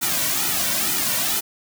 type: noise with flanger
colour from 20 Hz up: white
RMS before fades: -22 dBFS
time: 0.01-1.41 s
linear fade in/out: 20 ms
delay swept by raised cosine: 1.8 to 2.41 ms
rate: 2.2 Hz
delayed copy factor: -0.75
effects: none